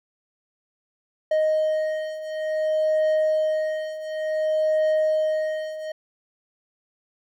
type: beating tone pair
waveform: triangle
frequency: 622.3 / 622.86 Hz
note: D#5 / D#5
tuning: 0 / +2 cents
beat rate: 0.56 Hz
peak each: -24 / -20 dBFS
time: 1.31-5.92 s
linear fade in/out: 5 ms
effects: none